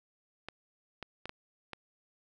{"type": "clicks", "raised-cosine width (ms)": 0.3, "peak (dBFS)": -24, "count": 5, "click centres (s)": [0.486, 1.027, 1.256, 1.294, 1.733], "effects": []}